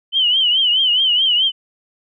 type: tone with vibrato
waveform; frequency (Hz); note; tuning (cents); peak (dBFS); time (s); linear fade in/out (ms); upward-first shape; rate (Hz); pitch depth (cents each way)
sine; 3027; F#7; +39; -12; 0.12-1.52; 50; triangle; 4.7; 120
effects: none